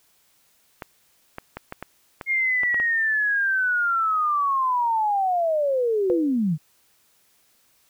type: clicks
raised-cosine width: 0.5 ms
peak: -17 dBFS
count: 9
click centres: 0.822 / 1.384 / 1.57 / 1.724 / 1.826 / 2.212 / 2.634 / 2.744 / 2.8 s
type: linear sweep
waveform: sine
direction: down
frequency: 2145 to 142.3 Hz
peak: -19 dBFS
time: 2.26-6.58 s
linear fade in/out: 50 ms
type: tone with exponential decay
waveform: sine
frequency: 493.9 Hz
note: B4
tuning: in tune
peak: -17 dBFS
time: 6.1-6.39 s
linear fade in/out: 0 ms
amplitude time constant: 61 ms
effects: white hiss -62 dBFS RMS until 7.89 s